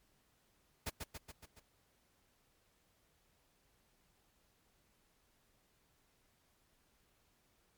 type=noise with echo; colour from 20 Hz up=pink; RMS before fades=-39 dBFS; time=0.86-0.9 s; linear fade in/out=10 ms; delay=140 ms; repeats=5; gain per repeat=-4 dB; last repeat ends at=1.6 s; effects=pink hiss -74 dBFS RMS until 7.77 s + MP3 96 kbps